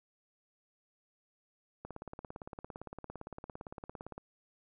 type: click train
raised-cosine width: 1 ms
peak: -29 dBFS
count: 42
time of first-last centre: 1.85-4.18 s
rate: 17.6 Hz
effects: none